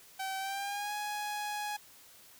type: tone with pitch glide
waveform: sawtooth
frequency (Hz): 769 to 833.8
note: G5 to G#5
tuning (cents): -33 to +7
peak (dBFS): -31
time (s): 0.19-1.77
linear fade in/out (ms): 10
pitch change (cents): +140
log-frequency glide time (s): 0.38-0.93
effects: white hiss -57 dBFS RMS until 2.39 s